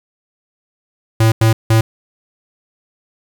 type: tone bursts at uneven times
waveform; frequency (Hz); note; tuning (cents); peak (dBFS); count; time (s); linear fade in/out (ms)
square; 111.8; A2; +28; -9; 3; 1.2-1.32 / 1.41-1.53 / 1.7-1.81; 5
effects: 8-bit